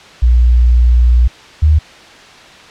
sine tone pair in turn, 60.1 / 76.41 Hz, B1 / D#2, -46 / -31 cents, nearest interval major third, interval 415 cents, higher second, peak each -5 dBFS, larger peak neither, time 0.22-1.28 / 1.62-1.79 s, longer first, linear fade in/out 10 ms, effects white hiss -37 dBFS RMS until 2.7 s + low-pass 4000 Hz 12 dB/octave

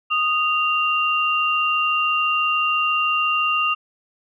sine tone pair together, 1238.6 / 2777 Hz, D#6 / F7, -8 / -10 cents, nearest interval octave + major second, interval 1398 cents, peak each -20 dBFS, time 0.1-3.75 s, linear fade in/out 20 ms, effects none

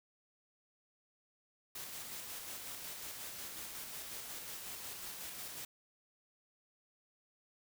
white noise with tremolo, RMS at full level -45 dBFS, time 1.75-5.65 s, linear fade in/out 5 ms, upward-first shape square, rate 5.5 Hz, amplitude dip 25%, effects none

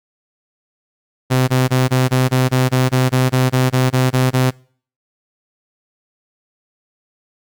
sawtooth tone bursts, 128.6 Hz, C3, 30 cents flat, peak -8 dBFS, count 16, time 1.3-4.51 s, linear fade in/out 20 ms, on 180 ms, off 22 ms, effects noise-tail reverb RT60 0.5 s tail -25 dB re dry + Opus 48 kbps

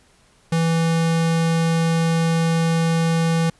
square tone, 164.81 Hz, E3, in tune, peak -17 dBFS, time 0.52-3.5 s, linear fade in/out 5 ms, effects pink hiss -56 dBFS RMS until 3.59 s + resampled to 24000 Hz

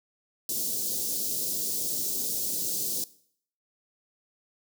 white band-stop noise, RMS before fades -30 dBFS, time 0.49-3.04 s, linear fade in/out 2 ms, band 500 to 4600 Hz, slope 24 dB/octave, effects noise-tail reverb RT60 0.6 s tail -19 dB re dry + high-pass 150 Hz 12 dB/octave

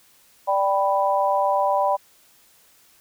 sine chord, G major, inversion second, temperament equal, 587.3 / 784 / 987.8 Hz, D5 / G5 / B5, 0 / 0 / 0 cents, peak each -22 dBFS, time 0.47-1.97 s, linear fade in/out 20 ms, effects white hiss -56 dBFS RMS until 3 s

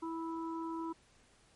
harmonic tone, 328 Hz, E4, 9 cents flat, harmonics 1 / 3 / 4, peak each -38 / -42 / -51 dBFS, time 0.02-0.93 s, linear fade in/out 10 ms, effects pink hiss -66 dBFS RMS until 1.55 s + MP3 48 kbps

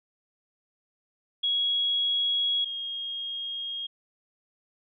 sine tone pair in turn, 3322 / 3256 Hz, G#7 / G#7, 0 / -35 cents, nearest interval unison, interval 35 cents, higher first, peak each -23 / -31 dBFS, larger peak first, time 1.43-2.65 / 2.65-3.87 s, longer neither, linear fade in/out 10 ms, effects none

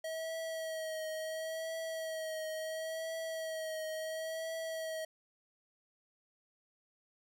square tone with vibrato, 640 Hz, D#5, 49 cents sharp, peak -38 dBFS, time 0.04-5.05 s, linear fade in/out 5 ms, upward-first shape triangle, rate 0.72 Hz, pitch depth 32 cents each way, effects none

